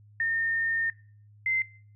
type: tone pair in turn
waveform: sine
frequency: 1823 / 2074 Hz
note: A#6 / C7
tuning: -39 / -16 cents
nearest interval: major second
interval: 223 cents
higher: second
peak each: -24 / -24 dBFS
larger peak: neither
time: 0.2-0.9 / 1.46-1.62 s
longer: first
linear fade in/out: 2 ms
effects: noise-tail reverb RT60 0.5 s tail -22 dB re dry + added 104 Hz sine -52 dBFS peak until 1.95 s